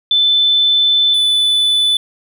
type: tone pair in turn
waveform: sine / triangle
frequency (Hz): 3520 / 3490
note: A7 / A7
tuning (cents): 0 / -15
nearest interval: unison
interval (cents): 15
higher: first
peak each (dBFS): -9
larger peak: neither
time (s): 0.11-1.14 / 1.14-1.97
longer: first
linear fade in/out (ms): 2
effects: none

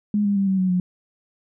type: tone with pitch steps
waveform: sine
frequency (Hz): 207.7 / 202 / 196.5 / 191.12 / 185.9 / 180.81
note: G#3 / G#3 / G3 / G3 / F#3 / F#3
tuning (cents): 0 / -48 / +4 / -44 / +8 / -40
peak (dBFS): -17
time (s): 0.14-0.8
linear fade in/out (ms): 2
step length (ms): 110
effects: none

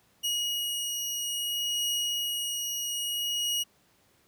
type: beating tone pair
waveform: sawtooth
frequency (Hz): 2891 / 2891.6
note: F#7 / F#7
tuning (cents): -41 / -40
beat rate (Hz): 0.6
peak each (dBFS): -35 / -26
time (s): 0.23-3.64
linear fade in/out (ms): 20
effects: pink hiss -65 dBFS RMS until 4.27 s + high-pass 80 Hz 12 dB/octave

